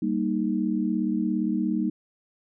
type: chord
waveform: sine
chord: Eb major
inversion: first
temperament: equal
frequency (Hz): 196 / 233.1 / 311.1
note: G3 / Bb3 / Eb4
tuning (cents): 0 / 0 / 0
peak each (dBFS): -27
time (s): 0.02-1.9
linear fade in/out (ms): 5
effects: none